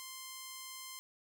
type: tone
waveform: 5% pulse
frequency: 1046.5 Hz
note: C6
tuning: in tune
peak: -33 dBFS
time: 0-0.99 s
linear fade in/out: 0 ms
effects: none